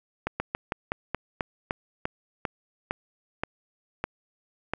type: slowing click train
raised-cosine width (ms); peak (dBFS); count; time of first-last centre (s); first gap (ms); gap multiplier
0.5; -12; 14; 0.27-4.736; 130; 1.15
effects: none